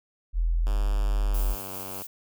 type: tone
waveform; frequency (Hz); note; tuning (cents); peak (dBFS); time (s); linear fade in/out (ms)
sine; 41.78; E1; +24; -21; 0.33-1.56; 50
type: tone with pitch glide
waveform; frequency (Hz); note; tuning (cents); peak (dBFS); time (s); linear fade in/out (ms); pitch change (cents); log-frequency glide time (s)
5% pulse; 102.3 to 94.9; G#2 to F#2; -26 to +44; -27; 0.66-2.03; 5; -130; 1.22-1.74
type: noise with tremolo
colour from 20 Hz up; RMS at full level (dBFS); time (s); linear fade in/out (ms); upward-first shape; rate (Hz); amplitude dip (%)
violet; -37; 1.34-2.07; 5; sine; 5.1; 25
effects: none